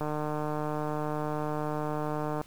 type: click train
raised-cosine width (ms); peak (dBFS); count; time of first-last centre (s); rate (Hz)
1; -19; 364; 0.01-2.414; 151
effects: pink hiss -55 dBFS RMS until 2.46 s